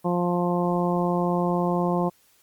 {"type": "harmonic tone", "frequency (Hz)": 176, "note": "F3", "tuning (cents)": 14, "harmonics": [1, 2, 3, 4, 5, 6], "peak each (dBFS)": [-24, -27, -29, -30, -31, -32], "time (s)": [0.04, 2.1], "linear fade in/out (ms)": 20, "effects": ["white hiss -61 dBFS RMS until 2.42 s", "Opus 32 kbps"]}